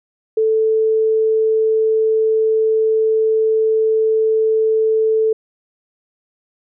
sine tone, 440 Hz, A4, in tune, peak -12 dBFS, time 0.37-5.33 s, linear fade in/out 5 ms, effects none

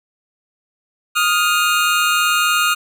25% pulse tone pair together, 1244.5 / 1408.2 Hz, D#6 / F6, 0 / +14 cents, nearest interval major second, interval 214 cents, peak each -13 dBFS, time 1.15-2.75 s, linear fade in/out 20 ms, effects none

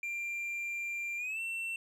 triangle tone with pitch glide, 2378 to 2700 Hz, D7 to E7, +21 to +41 cents, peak -33 dBFS, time 0.03-1.76 s, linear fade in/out 2 ms, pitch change +220 cents, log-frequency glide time 1.17-1.4 s, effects none

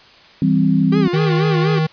sine chord, C major, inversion first, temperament just, 163.52 / 196.22 / 261.6 Hz, E3 / G3 / C4, -14 / +2 / 0 cents, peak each -16 dBFS, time 0.42-1.08 s, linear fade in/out 2 ms
45% pulse tone with vibrato, 383.4 Hz, G4, 38 cents flat, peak -19 dBFS, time 0.92-1.79 s, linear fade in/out 5 ms, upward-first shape sine, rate 4.1 Hz, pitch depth 160 cents each way
square tone, 157.5 Hz, D#3, 21 cents sharp, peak -15 dBFS, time 1.13-1.87 s, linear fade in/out 10 ms
effects white hiss -45 dBFS RMS until 1.92 s + resampled to 11025 Hz

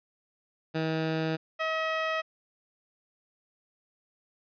15% pulse tone pair in turn, 159.7 / 638.8 Hz, D#3 / D#5, +45 / +45 cents, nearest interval 2 octaves, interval 2400 cents, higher second, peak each -21 dBFS, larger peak neither, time 0.74-1.37 / 1.59-2.22 s, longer neither, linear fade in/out 20 ms, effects resampled to 11025 Hz

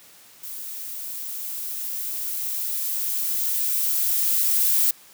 violet noise with level ramp, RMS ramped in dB -35 to -19 dBFS, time 0.43-4.91 s, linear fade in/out 5 ms, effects white hiss -50 dBFS RMS until 5.13 s + high-pass 100 Hz 12 dB/octave

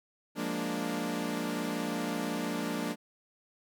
sawtooth chord, Bb dominant seventh, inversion second, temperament equal, 174.61 / 207.7 / 233.1 / 293.7 Hz, F3 / Ab3 / Bb3 / D4, 0 / 0 / 0 / 0 cents, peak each -35 / -35 / -32 / -32 dBFS, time 0.35-2.96 s, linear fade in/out 50 ms, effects none

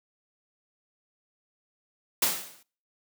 white noise with exponential decay, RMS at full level -21 dBFS, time 2.22-2.63 s, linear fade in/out 5 ms, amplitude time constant 89 ms, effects noise-tail reverb RT60 0.5 s tail -26 dB re dry + high-pass 150 Hz 12 dB/octave

